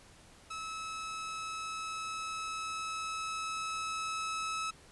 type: tone with level ramp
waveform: sawtooth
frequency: 1297 Hz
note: E6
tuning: 28 cents flat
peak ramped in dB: -35 to -30 dBFS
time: 0.5-4.71 s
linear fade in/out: 10 ms
effects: pink hiss -58 dBFS RMS until 4.91 s + resampled to 24000 Hz